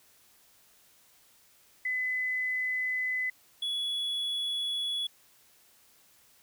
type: tone pair in turn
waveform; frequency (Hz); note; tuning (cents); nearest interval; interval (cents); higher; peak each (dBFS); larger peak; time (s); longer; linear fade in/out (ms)
sine / triangle; 2014 / 3387; B6 / G#7; +33 / +33; major sixth; 900; second; -28; neither; 1.85-3.3 / 3.62-5.07; neither; 5
effects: white hiss -62 dBFS RMS until 6.42 s